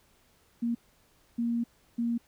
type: tone bursts at uneven times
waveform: sine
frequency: 234.6 Hz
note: A#3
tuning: 11 cents sharp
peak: -26 dBFS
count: 3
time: 0.62-0.75 / 1.38-1.64 / 1.98-2.18 s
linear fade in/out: 10 ms
effects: pink hiss -65 dBFS RMS until 2.27 s